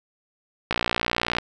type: click train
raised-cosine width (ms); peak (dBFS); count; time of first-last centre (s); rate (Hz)
0.3; -6; 41; 0.71-1.385; 59.3
effects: none